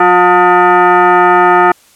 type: tone with frequency modulation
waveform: sine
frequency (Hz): 180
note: F#3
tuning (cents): -47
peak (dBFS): -4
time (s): 0-1.72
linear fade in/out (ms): 5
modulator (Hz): 537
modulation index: 2.6
effects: white hiss -46 dBFS RMS until 1.95 s + low-pass 12000 Hz 12 dB/octave